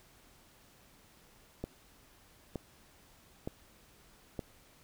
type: click train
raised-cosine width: 2 ms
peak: -23 dBFS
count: 4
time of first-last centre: 1.64-4.392 s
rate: 1.09 Hz
effects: pink hiss -62 dBFS RMS until 4.83 s